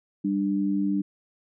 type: tone pair together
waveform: sine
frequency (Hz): 197.2 / 296.4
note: G3 / D4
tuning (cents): +11 / +16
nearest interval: perfect fifth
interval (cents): 705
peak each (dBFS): -25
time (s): 0.24-1.02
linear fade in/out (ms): 10
effects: none